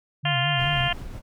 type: tone with vibrato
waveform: sine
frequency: 138.59 Hz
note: C#3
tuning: in tune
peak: -25 dBFS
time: 0.23-0.89 s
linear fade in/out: 20 ms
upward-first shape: sine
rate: 4.7 Hz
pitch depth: 130 cents each way
type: harmonic tone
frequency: 349.2 Hz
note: F4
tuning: in tune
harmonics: 2 / 3 / 4 / 5 / 6 / 7 / 8 / 9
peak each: -28 / -33 / -34 / -29 / -34 / -34 / -28 / -29 dBFS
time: 0.25-0.93 s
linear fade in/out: 5 ms
type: noise with tremolo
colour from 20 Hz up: brown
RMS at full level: -34 dBFS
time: 0.56-1.22 s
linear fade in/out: 50 ms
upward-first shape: triangle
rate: 5.2 Hz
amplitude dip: 30%
effects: none